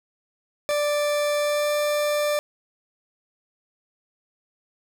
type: tone with pitch glide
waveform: 40% pulse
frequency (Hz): 588 to 591.7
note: D5 to D5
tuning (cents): +2 to +13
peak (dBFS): -20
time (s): 0.69-2.39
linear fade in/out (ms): 0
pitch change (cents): +11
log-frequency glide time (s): 1.39-1.72
type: click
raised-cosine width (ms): 0.3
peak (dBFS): -21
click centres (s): 0.71
effects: none